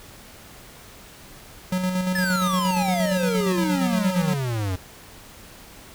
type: tone with tremolo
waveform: square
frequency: 183.8 Hz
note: F#3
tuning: 11 cents flat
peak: -21 dBFS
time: 1.72-4.34 s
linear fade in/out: 5 ms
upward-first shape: square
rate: 8.6 Hz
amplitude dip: 40%
type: exponential sweep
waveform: square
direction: down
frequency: 1760 to 89.3 Hz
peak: -24 dBFS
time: 2.15-4.76 s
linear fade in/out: 5 ms
effects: pink hiss -45 dBFS RMS until 5.94 s